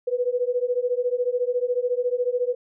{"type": "beating tone pair", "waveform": "sine", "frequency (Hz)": [486.1, 500.1], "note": ["B4", "B4"], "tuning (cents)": [-28, 22], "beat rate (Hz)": 14, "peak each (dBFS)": -24, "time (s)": [0.07, 2.55], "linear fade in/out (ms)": 10, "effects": []}